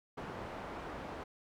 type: low-pass noise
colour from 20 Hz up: white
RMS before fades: -44 dBFS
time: 0.17-1.24 s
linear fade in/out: 10 ms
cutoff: 1000 Hz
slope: 12 dB/octave
effects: none